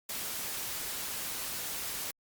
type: noise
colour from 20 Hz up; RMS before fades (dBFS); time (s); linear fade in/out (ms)
white; -37; 0.09-2.11; 5
effects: Opus 48 kbps